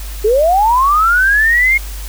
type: linear sweep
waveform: sine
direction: up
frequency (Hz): 400.5 to 2166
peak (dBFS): -8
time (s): 0.24-1.78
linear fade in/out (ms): 10
effects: added 50 Hz sine -23 dBFS peak until 2.08 s + white hiss -33 dBFS RMS until 2.08 s